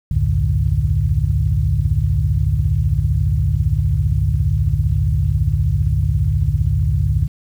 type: tone cluster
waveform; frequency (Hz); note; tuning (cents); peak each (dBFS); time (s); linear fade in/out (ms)
sine; 62.1 / 78.1 / 93 / 110.7 / 146.8; B1 / D#2 / F#2 / A2 / D3; +10 / +7 / +9 / +11 / 0; -20; 0.11-7.28; 5
effects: tanh soft clip ceiling -3 dBFS + 8-bit